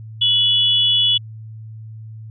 sine tone pair together, 2960 / 3399 Hz, F#7 / G#7, 0 / +39 cents, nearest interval major second, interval 239 cents, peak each -16 / -15 dBFS, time 0.21-1.18 s, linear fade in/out 10 ms, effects added 110 Hz sine -32 dBFS peak until 2.3 s

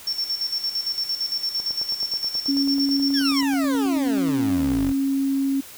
sine tone with tremolo, 5440 Hz, F8, 46 cents flat, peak -21 dBFS, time 0.07-3.41 s, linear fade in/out 5 ms, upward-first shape square, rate 8.8 Hz, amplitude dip 65%
click train, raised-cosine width 1 ms, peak -27 dBFS, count 30, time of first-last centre 1.6-4.718 s, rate 9.3 Hz
sine tone with pitch glide, 277.2 to 272.9 Hz, C#4 to C#4, 0 to -27 cents, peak -19 dBFS, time 2.48-5.61 s, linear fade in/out 10 ms, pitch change -27 cents, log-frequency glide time 3.12-4.29 s
20% pulse exponential sweep, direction down, 1815 to 39 Hz, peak -22 dBFS, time 3.13-4.94 s, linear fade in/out 50 ms
effects white hiss -42 dBFS RMS until 5.77 s

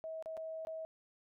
sine tone with dropouts, 642 Hz, E5, 46 cents flat, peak -40 dBFS, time 0.04-0.85 s, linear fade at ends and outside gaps 0 ms, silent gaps 0.225-0.259 / 0.369-0.375 / 0.65-0.671 s, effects none

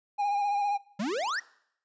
triangle tone with vibrato, 814 Hz, G#5, 35 cents flat, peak -23 dBFS, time 0.18-0.78 s, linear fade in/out 20 ms, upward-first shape sine, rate 15 Hz, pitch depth 32 cents each way
square exponential sweep, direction up, 182.2 to 1975.5 Hz, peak -29 dBFS, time 0.99-1.4 s, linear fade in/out 10 ms
effects noise-tail reverb RT60 0.7 s tail -22 dB re dry + resampled to 16000 Hz

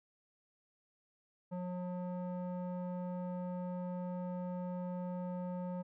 square tone with low-pass filter, 180.1 Hz, F#3, 46 cents flat, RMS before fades -40 dBFS, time 1.51-5.83 s, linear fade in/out 20 ms, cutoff 780 Hz, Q 1.9, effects none

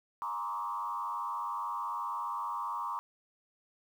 sine tone with frequency modulation, 1046.5 Hz, C6, in tune, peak -33 dBFS, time 0.22-2.99 s, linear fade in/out 0 ms, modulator 98.9 Hz, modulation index 1.5, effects 10-bit

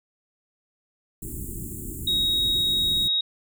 pink band-stop noise, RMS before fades -34 dBFS, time 1.22-3.08 s, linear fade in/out 5 ms, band 390 to 7200 Hz, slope 96 dB/octave
sine tone, 3780 Hz, A#7, 23 cents sharp, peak -20 dBFS, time 2.07-3.21 s, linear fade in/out 5 ms
effects none

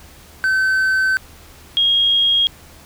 triangle / sine tone pair in turn, 1534 / 3266 Hz, G6 / G#7, -38 / -30 cents, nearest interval octave + minor second, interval 1308 cents, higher second, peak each -12 dBFS, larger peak neither, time 0.44-1.17 / 1.77-2.47 s, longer first, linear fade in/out 0 ms, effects added 76 Hz sine -46 dBFS peak until 2.85 s + pink hiss -44 dBFS RMS until 2.85 s

